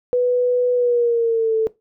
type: tone with pitch glide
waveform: sine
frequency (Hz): 493.9 to 442.6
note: B4 to A4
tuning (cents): 0 to +10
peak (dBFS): -14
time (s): 0.13-1.67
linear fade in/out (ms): 0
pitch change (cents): -190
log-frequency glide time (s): 0.74-1.56
effects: noise-tail reverb RT60 0.2 s tail -19 dB re dry